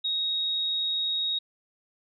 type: tone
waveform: sine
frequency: 3768 Hz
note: A#7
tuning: 18 cents sharp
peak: -25 dBFS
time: 0.04-1.39 s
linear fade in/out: 10 ms
effects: none